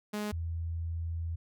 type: tone pair in turn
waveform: sawtooth / sine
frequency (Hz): 209.3 / 83.06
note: G#3 / E2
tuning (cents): +14 / +14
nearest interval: octave + major third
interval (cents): 1600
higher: first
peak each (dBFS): -29 / -32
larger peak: first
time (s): 0.13-0.32 / 0.32-1.36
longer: second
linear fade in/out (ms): 10
effects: none